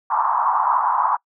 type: band-pass noise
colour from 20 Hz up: white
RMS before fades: -19 dBFS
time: 0.1-1.17 s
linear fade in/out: 10 ms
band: 870 to 1100 Hz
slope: 48 dB/octave
effects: noise-tail reverb RT60 0.1 s tail -25 dB re dry